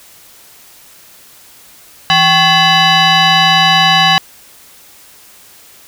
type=tone with frequency modulation; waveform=sine; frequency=1103 Hz; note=C#6; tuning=9 cents flat; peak=-5 dBFS; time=2.1-4.18 s; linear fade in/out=0 ms; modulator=938 Hz; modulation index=3.3; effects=tanh soft clip ceiling -2 dBFS + white hiss -41 dBFS RMS until 5.87 s